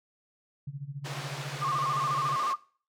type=tone with tremolo; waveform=sine; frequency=140.8 Hz; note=C#3; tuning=27 cents sharp; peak=-32 dBFS; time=0.67-2.36 s; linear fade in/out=5 ms; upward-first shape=sine; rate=14 Hz; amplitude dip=80%
type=band-pass noise; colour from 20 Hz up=pink; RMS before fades=-40 dBFS; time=1.04-2.54 s; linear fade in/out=20 ms; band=430 to 5600 Hz; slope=12 dB/octave
type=tone with vibrato; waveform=sine; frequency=1141 Hz; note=C#6; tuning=50 cents sharp; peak=-27 dBFS; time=1.61-2.56 s; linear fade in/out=20 ms; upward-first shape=square; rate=14 Hz; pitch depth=88 cents each way
effects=noise-tail reverb RT60 0.4 s tail -18 dB re dry